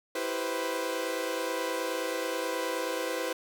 sawtooth chord, C major seventh, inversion first, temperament equal with one note detuned, 329.6 / 387.3 / 493.9 / 523.3 Hz, E4 / G4 / B4 / C5, 0 / -21 / 0 / 0 cents, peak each -33 / -35 / -30 / -31 dBFS, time 0.15-3.33 s, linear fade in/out 5 ms, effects none

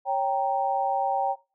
sine chord, G diminished, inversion second, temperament equal, 554.4 / 784 / 932.3 Hz, Db5 / G5 / Bb5, 0 / 0 / 0 cents, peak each -30 / -24 / -30 dBFS, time 0.05-1.36 s, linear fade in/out 50 ms, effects noise-tail reverb RT60 0.3 s tail -18 dB re dry

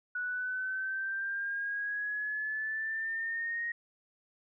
sine exponential sweep, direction up, 1469 to 1878 Hz, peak -32 dBFS, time 0.15-3.72 s, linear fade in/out 5 ms, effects none

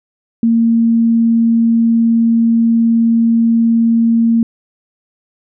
sine tone, 229.7 Hz, A#3, 25 cents flat, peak -8 dBFS, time 0.43-4.43 s, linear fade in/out 2 ms, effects none

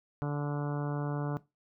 harmonic tone, 145.5 Hz, D3, 16 cents flat, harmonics 1 / 2 / 3 / 4 / 5 / 6 / 7 / 8 / 9 / 10, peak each -31 / -37 / -41 / -43 / -45 / -47 / -48 / -49 / -50 / -51 dBFS, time 0.22-1.37 s, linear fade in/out 0 ms, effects noise-tail reverb RT60 0.2 s tail -17 dB re dry

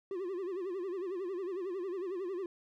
triangle tone with vibrato, 370 Hz, F#4, in tune, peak -33 dBFS, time 0.11-2.46 s, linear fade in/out 2 ms, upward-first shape sine, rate 11 Hz, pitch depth 130 cents each way, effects none

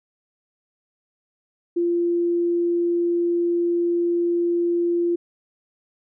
sine tone, 344.9 Hz, F4, 22 cents flat, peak -18 dBFS, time 1.76-5.16 s, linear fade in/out 10 ms, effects none

